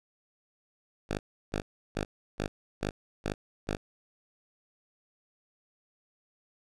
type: tone bursts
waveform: 5% pulse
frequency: 51.1 Hz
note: G#1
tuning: 27 cents flat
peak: -19 dBFS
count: 7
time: 1.09-3.77 s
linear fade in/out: 20 ms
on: 100 ms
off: 330 ms
effects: low-pass 8000 Hz 12 dB/octave